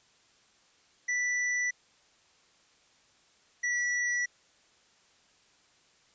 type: tone pair in turn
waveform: square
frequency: 1971 / 1949.5 Hz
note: B6 / B6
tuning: -4 / -23 cents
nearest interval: unison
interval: 19 cents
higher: first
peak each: -28 dBFS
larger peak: neither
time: 1.08-1.71 / 3.63-4.26 s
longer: neither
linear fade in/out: 10 ms
effects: white hiss -64 dBFS RMS until 6.14 s + resampled to 16000 Hz